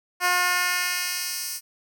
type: tone with high-pass filter sweep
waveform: 10% pulse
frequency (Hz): 358.4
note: F4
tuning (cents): +45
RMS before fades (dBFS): -25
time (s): 0.2-1.61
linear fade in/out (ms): 50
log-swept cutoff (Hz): 720 to 7000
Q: 0.78
effects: none